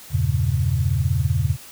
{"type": "chord", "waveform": "sine", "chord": "E diminished seventh", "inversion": "none", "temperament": "equal with one note detuned", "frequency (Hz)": [82.41, 98, 117.9, 138.59], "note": ["E2", "G2", "Bb2", "Db3"], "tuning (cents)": [0, 0, 20, 0], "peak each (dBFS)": -23, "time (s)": [0.1, 1.57], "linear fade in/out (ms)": 50, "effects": ["white hiss -42 dBFS RMS until 1.71 s"]}